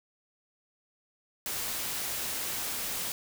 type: noise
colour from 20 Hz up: white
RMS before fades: -34 dBFS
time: 1.46-3.12 s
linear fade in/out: 0 ms
effects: none